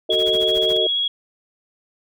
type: chord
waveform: sine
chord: D# diminished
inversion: first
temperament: just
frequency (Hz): 373.4 / 448 / 622.3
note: F#4 / A4 / D#5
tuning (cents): +16 / +31 / 0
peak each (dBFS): -23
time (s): 0.09-0.87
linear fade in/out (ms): 5
type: tone with vibrato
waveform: sine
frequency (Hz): 3322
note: G#7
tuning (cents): 0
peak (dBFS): -18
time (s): 0.1-1.08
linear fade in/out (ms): 5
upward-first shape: square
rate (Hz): 14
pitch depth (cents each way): 9
type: noise with tremolo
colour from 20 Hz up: pink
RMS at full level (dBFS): -35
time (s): 0.12-0.77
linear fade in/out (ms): 0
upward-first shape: sine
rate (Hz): 14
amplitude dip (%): 100
effects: none